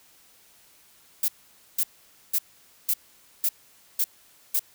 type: noise bursts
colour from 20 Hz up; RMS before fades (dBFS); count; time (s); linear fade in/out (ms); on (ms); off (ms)
violet; -23; 7; 1.23-4.594; 5; 52; 500
effects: white hiss -57 dBFS RMS until 4.74 s